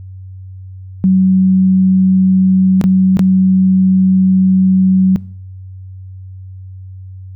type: tone with dropouts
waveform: sine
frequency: 188 Hz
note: F#3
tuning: 28 cents sharp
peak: -6 dBFS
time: 1.04-5.16 s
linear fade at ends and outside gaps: 0 ms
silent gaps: 2.813-2.84 / 3.17-3.193 s
effects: noise-tail reverb RT60 0.6 s tail -22 dB re dry + added 94 Hz sine -28 dBFS peak until 7.35 s